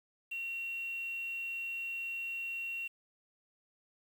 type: tone with quantisation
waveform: sine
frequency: 2738 Hz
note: F7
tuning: 35 cents flat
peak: -36 dBFS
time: 0.31-2.88 s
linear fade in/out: 10 ms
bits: 9
effects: none